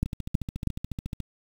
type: two click trains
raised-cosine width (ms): 5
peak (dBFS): -11 / -20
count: 3 / 17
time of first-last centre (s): 0.03-0.673 / 0.06-1.203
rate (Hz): 3.11 / 14
effects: 7-bit